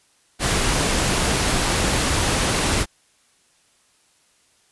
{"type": "noise", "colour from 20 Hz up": "pink", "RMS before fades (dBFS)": -20, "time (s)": [0.39, 2.86], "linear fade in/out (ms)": 50, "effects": ["white hiss -60 dBFS RMS until 4.71 s", "resampled to 24000 Hz"]}